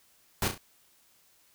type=noise with echo; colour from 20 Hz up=pink; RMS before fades=-28 dBFS; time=0.42-0.48 s; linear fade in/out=2 ms; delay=33 ms; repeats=3; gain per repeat=-7 dB; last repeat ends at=0.579 s; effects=white hiss -64 dBFS RMS until 1.54 s